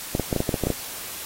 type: clicks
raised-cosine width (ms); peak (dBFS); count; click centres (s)
2; -9; 10; 0.151 / 0.197 / 0.328 / 0.363 / 0.404 / 0.492 / 0.542 / 0.637 / 0.67 / 0.703
effects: white hiss -35 dBFS RMS until 1.25 s + AAC 48 kbps